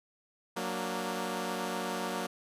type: chord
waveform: 10% pulse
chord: Gb augmented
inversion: none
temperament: equal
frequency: 185 / 233.1 / 293.7 Hz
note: Gb3 / Bb3 / D4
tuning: 0 / 0 / 0 cents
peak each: -28 / -28 / -33 dBFS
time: 0.56-2.27 s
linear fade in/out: 10 ms
effects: resampled to 32000 Hz